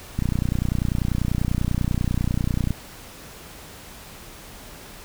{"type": "click train", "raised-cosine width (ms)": 5, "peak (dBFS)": -10, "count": 77, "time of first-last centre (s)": [0.19, 2.707], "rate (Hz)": 30.2, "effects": ["pink hiss -42 dBFS RMS until 5.04 s"]}